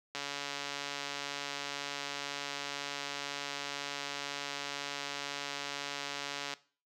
click train, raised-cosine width 0.2 ms, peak -20 dBFS, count 908, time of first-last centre 0.15-6.537 s, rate 142 Hz, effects noise-tail reverb RT60 0.4 s tail -19 dB re dry + high-pass 200 Hz 12 dB/octave

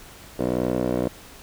15% pulse tone with band-pass filter, 61.74 Hz, B1, in tune, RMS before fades -24 dBFS, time 0.39-1.08 s, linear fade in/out 5 ms, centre 420 Hz, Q 4.3, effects pink hiss -45 dBFS RMS until 1.42 s

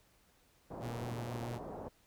white low-pass noise, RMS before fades -45 dBFS, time 0.7-1.89 s, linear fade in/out 10 ms, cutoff 820 Hz, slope 24 dB/octave
sawtooth tone with vibrato, 118.8 Hz, A#2, 33 cents sharp, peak -36 dBFS, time 0.8-1.6 s, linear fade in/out 50 ms, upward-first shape sine, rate 4.5 Hz, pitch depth 16 cents each way
effects pink hiss -69 dBFS RMS until 2.06 s

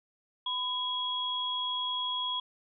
sine tone pair together, 1003 / 3317 Hz, B5 / G#7, +26 / -3 cents, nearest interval octave + major sixth, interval 2071 cents, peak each -35 / -31 dBFS, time 0.46-2.4 s, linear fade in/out 5 ms, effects none

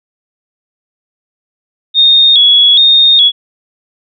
sine tone with vibrato, 3520 Hz, A7, in tune, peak -3 dBFS, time 1.94-3.32 s, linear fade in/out 50 ms, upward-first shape square, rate 1.2 Hz, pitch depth 78 cents each way, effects none

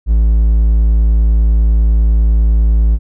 triangle tone, 55 Hz, A1, in tune, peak -5 dBFS, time 0.06-2.99 s, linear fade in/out 50 ms, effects none

